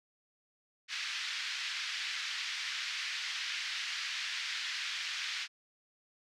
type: band-pass noise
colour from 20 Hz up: pink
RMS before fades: -38 dBFS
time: 0.88-5.48 s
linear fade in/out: 50 ms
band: 1700 to 5200 Hz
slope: 24 dB/octave
effects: none